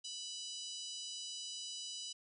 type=harmonic tone; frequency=987.8 Hz; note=B5; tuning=in tune; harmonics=3 / 4 / 5 / 6 / 7 / 8 / 9; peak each=-48 / -50 / -48 / -51 / -54 / -55 / -57 dBFS; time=0.04-2.13 s; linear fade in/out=10 ms; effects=none